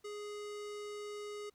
square tone with low-pass filter, 415.3 Hz, G#4, in tune, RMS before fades -44 dBFS, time 0.04-1.5 s, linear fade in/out 10 ms, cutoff 8100 Hz, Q 1.1, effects pink hiss -75 dBFS RMS until 1.54 s

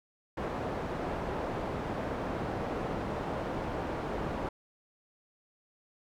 white low-pass noise, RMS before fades -35 dBFS, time 0.37-4.49 s, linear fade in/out 5 ms, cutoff 720 Hz, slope 12 dB/octave, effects none

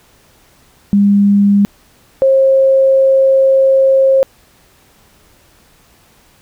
sine tone pair in turn, 201.7 / 535.5 Hz, G3 / C5, +50 / +40 cents, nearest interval octave + perfect fourth, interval 1690 cents, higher second, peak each -6 dBFS, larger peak neither, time 0.93-1.65 / 2.22-4.23 s, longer second, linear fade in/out 0 ms, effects pink hiss -49 dBFS RMS until 6.41 s

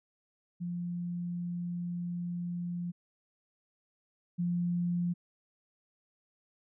sine tone pair in turn, 174.61 / 174.61 Hz, F3 / F3, 0 / 0 cents, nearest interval unison, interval 0 cents, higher neither, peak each -33 / -28 dBFS, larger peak second, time 0.6-2.92 / 4.38-5.14 s, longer first, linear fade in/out 20 ms, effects none

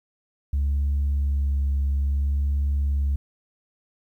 sine tone with vibrato, 70.1 Hz, C#2, 20 cents sharp, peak -18 dBFS, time 0.53-3.16 s, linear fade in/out 5 ms, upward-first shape sine, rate 0.6 Hz, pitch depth 17 cents each way, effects tanh soft clip ceiling -18 dBFS + 10-bit

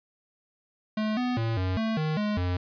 square tone with pitch steps, 215.4 / 248.6 / 113.6 / 92.7 / 222.1 / 155.5 / 209.6 / 89.6 Hz, A3 / B3 / A#2 / F#2 / A3 / D#3 / G#3 / F2, -37 / +12 / -44 / +4 / +16 / -1 / +16 / +45 cents, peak -26 dBFS, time 0.97-2.57 s, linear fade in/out 5 ms, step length 200 ms, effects resampled to 11025 Hz + 10-bit

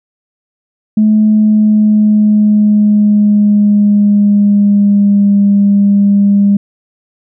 sine tone with pitch glide, 214.4 to 201.2 Hz, A3 to G3, -45 to +45 cents, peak -4 dBFS, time 0.97-6.57 s, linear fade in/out 5 ms, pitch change -110 cents, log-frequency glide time 1.26-5.39 s, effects tanh soft clip ceiling 0 dBFS

